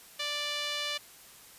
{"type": "tone with band-pass filter", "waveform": "sawtooth", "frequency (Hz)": 587.3, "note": "D5", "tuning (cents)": 0, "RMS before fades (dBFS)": -34, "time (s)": [0.19, 0.98], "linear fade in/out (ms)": 10, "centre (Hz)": 3500, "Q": 1.8, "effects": ["white hiss -53 dBFS RMS until 1.58 s", "resampled to 32000 Hz"]}